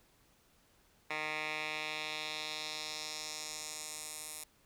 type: tone with band-pass filter sweep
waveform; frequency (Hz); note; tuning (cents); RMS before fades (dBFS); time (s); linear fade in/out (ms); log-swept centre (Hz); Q
10% pulse; 153.9; D#3; -19; -41; 1.1-4.44; 5; 2000 to 10000; 1.7
effects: pink hiss -68 dBFS RMS until 4.65 s